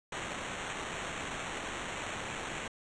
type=noise with sample-and-hold; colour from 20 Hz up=white; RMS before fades=-39 dBFS; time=0.12-2.68 s; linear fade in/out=5 ms; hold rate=4900 Hz; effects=resampled to 22050 Hz

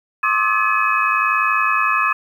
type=tone cluster; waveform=sine; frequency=1071 / 1182 / 1283 / 1707 / 2539 Hz; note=C6 / D6 / E6 / G#6 / D#7; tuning=+40 / +11 / -47 / +47 / +34 cents; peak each=-21 dBFS; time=0.23-2.13 s; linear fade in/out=5 ms; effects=8-bit

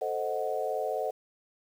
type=chord; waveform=sine; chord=A diminished seventh; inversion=none; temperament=equal with one note detuned; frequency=440 / 523.3 / 624.4 / 740 Hz; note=A4 / C5 / Eb5 / Gb5; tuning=0 / 0 / +6 / 0 cents; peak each=-34 dBFS; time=0.01-1.11 s; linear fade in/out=10 ms; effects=9-bit

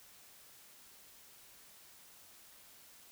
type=silence; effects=white hiss -59 dBFS RMS until 3.11 s

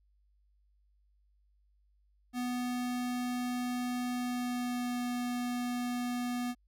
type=tone with pitch glide; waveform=square; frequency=246.9 to 244.9 Hz; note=B3 to B3; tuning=0 to -14 cents; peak=-33 dBFS; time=2.33-6.55 s; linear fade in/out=50 ms; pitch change=-14 cents; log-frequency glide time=4.13-5.01 s; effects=added 50 Hz sine -66 dBFS peak until 6.67 s

